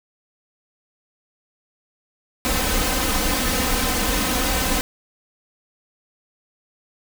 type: noise with comb filter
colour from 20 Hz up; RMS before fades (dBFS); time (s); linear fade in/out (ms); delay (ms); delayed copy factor
pink; -21; 2.45-4.81; 0; 3.9; +0.85
effects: none